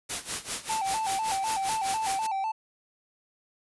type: noise with tremolo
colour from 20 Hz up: white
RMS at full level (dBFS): -30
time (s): 0.09-2.27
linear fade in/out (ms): 10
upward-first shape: sine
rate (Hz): 5.1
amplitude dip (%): 85
type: tone with vibrato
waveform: triangle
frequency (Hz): 827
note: G#5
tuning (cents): -8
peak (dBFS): -25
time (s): 0.69-2.52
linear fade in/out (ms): 10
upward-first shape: square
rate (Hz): 4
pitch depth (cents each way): 110
effects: resampled to 24000 Hz